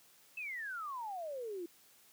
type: exponential sweep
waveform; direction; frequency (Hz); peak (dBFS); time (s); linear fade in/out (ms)
sine; down; 2667 to 329.6; -39; 0.37-1.66; 5
effects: white hiss -64 dBFS RMS until 2.12 s + high-pass 100 Hz 12 dB/octave